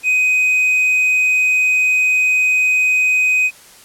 triangle tone, 2508 Hz, D#7, 13 cents sharp, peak -10 dBFS, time 0.03-3.51 s, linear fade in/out 50 ms, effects white hiss -43 dBFS RMS until 3.84 s + low-pass 12000 Hz 12 dB/octave

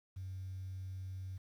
sine tone, 94 Hz, F#2, 28 cents sharp, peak -40 dBFS, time 0.16-1.38 s, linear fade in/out 10 ms, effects tanh soft clip ceiling -37 dBFS + 11-bit

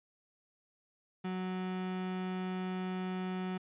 35% pulse tone, 185 Hz, F#3, in tune, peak -33 dBFS, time 1.24-3.58 s, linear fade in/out 10 ms, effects resampled to 8000 Hz

